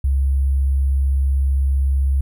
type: tone with sample-and-hold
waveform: sine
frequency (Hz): 67.8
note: C#2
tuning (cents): -38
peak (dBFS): -14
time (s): 0.04-2.21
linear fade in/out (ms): 5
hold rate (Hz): 11025
effects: none